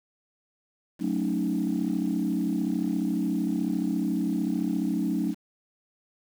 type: chord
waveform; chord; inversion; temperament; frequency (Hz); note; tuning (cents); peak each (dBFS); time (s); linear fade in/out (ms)
sine; D# half-diminished seventh; first; equal; 185 / 220 / 277.2 / 311.1; F#3 / A3 / C#4 / D#4; 0 / 0 / 0 / 0; -29; 0.99-5.35; 50
effects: tanh soft clip ceiling -17 dBFS + 8-bit

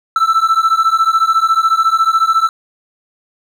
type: beating tone pair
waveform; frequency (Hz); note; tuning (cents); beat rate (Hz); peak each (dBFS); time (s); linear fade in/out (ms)
triangle; 1318.5 / 1332.5; E6 / E6; 0 / +18; 14; -11; 0.16-2.49; 2
effects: none

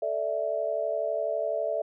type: chord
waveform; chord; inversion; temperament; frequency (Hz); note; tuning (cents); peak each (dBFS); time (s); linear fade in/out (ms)
sine; A suspended fourth; none; equal; 440 / 587.3 / 659.3; A4 / D5 / E5; 0 / 0 / 0; -34 / -30 / -29; 0.02-1.82; 5
effects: none

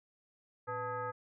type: tone with frequency modulation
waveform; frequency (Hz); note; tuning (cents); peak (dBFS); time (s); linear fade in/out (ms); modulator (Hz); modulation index
sine; 880; A5; 0; -35; 0.67-1.12; 20; 383; 1.6
effects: none

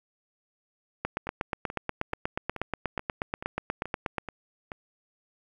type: two click trains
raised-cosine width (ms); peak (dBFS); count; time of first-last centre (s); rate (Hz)
0.5; -21 / -13; 9 / 27; 1.27-4.718 / 1.05-4.183; 2.32 / 8.3
effects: 9-bit

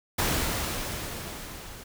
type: noise with level ramp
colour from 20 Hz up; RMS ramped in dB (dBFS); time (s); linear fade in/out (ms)
pink; -25 to -44; 0.18-1.84; 10
effects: none

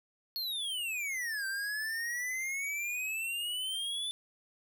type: exponential two-way sweep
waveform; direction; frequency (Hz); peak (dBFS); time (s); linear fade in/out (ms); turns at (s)
square; down then up; 4383 to 1556 to 3521; -34; 0.36-4.11; 0; 1.46
effects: none

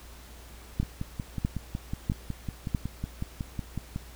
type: two click trains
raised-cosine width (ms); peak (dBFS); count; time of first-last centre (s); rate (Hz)
5; -19 / -13; 18 / 4; 0.83-3.961 / 0.8-2.748; 5.43 / 1.54
effects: added 59 Hz sine -47 dBFS peak until 4.15 s + pink hiss -51 dBFS RMS until 4.15 s

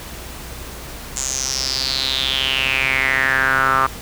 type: tone with band-pass filter sweep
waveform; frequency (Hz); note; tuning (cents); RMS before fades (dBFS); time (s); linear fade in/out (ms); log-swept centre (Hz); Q
sawtooth; 133; C3; +29; -19; 1.16-3.87; 10; 7200 to 1200; 6.7
effects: added 60 Hz sine -36 dBFS peak until 4.01 s + pink hiss -34 dBFS RMS until 4.01 s

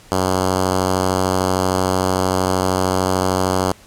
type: tone with notch filter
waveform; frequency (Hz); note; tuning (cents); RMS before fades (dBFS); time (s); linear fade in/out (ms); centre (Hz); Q
5% pulse; 93.2; F#2; +13; -18; 0.12-3.72; 0; 2500; 1.4
effects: pink hiss -46 dBFS RMS until 3.86 s + low-pass 12000 Hz 12 dB/octave

